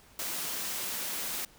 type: high-pass noise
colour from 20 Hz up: white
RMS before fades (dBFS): -35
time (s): 0.19-1.45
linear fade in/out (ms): 2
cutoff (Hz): 150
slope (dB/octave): 24
effects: pink hiss -58 dBFS RMS until 1.58 s